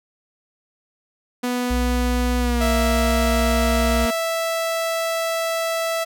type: tone with pitch glide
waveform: sawtooth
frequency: 246.9 to 233.7 Hz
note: B3 to A#3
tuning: 0 to +5 cents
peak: -17 dBFS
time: 1.43-4.11 s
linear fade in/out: 10 ms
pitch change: -95 cents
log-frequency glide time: 2.39-2.67 s
type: tone with vibrato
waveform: sine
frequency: 60.2 Hz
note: B1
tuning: 44 cents flat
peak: -20 dBFS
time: 1.7-4.06 s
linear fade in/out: 10 ms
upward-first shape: square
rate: 1.6 Hz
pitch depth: 10 cents each way
type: tone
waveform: sawtooth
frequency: 659.3 Hz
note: E5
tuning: in tune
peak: -17 dBFS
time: 2.6-6.05 s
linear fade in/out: 20 ms
effects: none